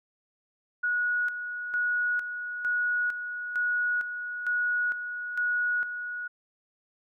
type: tone with tremolo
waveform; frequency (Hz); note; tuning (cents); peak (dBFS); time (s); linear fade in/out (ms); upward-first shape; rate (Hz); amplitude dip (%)
sine; 1458; F#6; -26; -24; 0.83-6.28; 10; square; 1.1; 60
effects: none